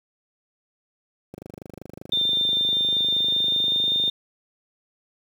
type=click train; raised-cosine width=2 ms; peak=-23 dBFS; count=70; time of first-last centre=1.34-4.078 s; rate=25.2 Hz
type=tone with pitch glide; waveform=sine; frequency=3594 to 3623 Hz; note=A7 to A7; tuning=+36 to +50 cents; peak=-19 dBFS; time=2.12-4.1 s; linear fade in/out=5 ms; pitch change=+14 cents; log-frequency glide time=2.58-3.89 s
effects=high-pass 100 Hz 12 dB/octave + 8-bit